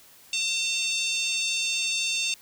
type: harmonic tone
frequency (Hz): 902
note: A5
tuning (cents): +43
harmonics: 3 / 4 / 5 / 6 / 7 / 8 / 9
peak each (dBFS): -28 / -30 / -34 / -37 / -34 / -38 / -37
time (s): 0.33-2.34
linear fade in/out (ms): 2
effects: white hiss -53 dBFS RMS until 2.41 s